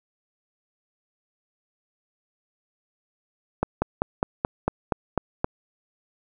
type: slowing click train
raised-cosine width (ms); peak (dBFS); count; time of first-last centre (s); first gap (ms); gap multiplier
1; -7; 9; 3.63-5.444; 190; 1.05
effects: none